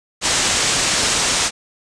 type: low-pass noise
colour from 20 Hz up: white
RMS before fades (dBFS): -18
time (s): 0.21-1.51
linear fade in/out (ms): 50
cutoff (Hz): 8500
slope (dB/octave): 48
effects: none